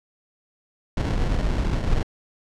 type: noise with sample-and-hold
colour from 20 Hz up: brown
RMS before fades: -22 dBFS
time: 0.97-2.03 s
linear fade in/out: 5 ms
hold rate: 1225 Hz
effects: low-pass 6000 Hz 12 dB/octave